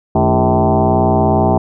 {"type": "tone with frequency modulation", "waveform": "sine", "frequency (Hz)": 277.2, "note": "C#4", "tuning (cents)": 0, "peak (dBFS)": -9, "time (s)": [0.15, 1.58], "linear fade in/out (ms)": 5, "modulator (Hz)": 123, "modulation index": 4.9, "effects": []}